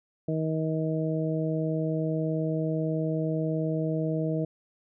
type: harmonic tone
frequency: 158.4 Hz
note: D#3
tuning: 31 cents sharp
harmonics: 1 / 2 / 3 / 4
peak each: -28 / -31 / -33 / -34 dBFS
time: 0.28-4.45 s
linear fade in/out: 5 ms
effects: none